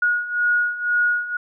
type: beating tone pair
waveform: sine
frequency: 1446 / 1448 Hz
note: F#6 / F#6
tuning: -40 / -38 cents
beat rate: 2 Hz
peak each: -23 / -19 dBFS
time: 0.02-1.37 s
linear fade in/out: 5 ms
effects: none